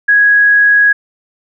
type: tone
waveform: sine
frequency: 1661.2 Hz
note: G#6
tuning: in tune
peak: -5 dBFS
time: 0.08-0.93 s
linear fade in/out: 10 ms
effects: none